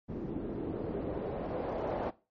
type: noise with low-pass filter sweep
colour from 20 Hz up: white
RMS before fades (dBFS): -36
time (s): 0.08-2.11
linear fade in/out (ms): 20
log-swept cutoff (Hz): 290 to 660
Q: 2
effects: noise-tail reverb RT60 0.3 s tail -18 dB re dry + MP3 32 kbps